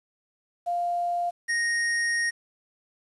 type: tone pair in turn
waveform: sine / square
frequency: 698.5 / 1864.8 Hz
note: F5 / A#6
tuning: 0 / 0 cents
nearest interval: octave + perfect fourth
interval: 1700 cents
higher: second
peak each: -24 dBFS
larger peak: neither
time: 0.66-1.31 / 1.48-2.31 s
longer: second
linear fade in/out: 20 ms
effects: resampled to 24000 Hz + 9-bit